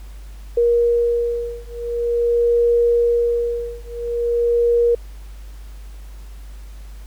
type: beating tone pair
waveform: sine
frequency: 473 / 473.46 Hz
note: A#4 / A#4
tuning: +25 / +27 cents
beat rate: 0.46 Hz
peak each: -18 dBFS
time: 0.57-4.95 s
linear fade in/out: 5 ms
effects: added 50 Hz sine -33 dBFS peak until 7.06 s + pink hiss -50 dBFS RMS until 7.06 s